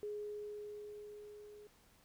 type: tone with level ramp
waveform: sine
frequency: 417.4 Hz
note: G#4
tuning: 9 cents sharp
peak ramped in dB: -39 to -53 dBFS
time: 0.03-1.67 s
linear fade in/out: 0 ms
effects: pink hiss -68 dBFS RMS until 2.04 s